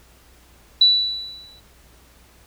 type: tone with exponential decay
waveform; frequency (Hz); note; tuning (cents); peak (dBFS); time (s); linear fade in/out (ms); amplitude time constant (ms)
sine; 3951; B7; 0; -8; 0.81-1.6; 5; 170
effects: added 60 Hz sine -53 dBFS peak until 2.46 s + pink hiss -53 dBFS RMS until 2.46 s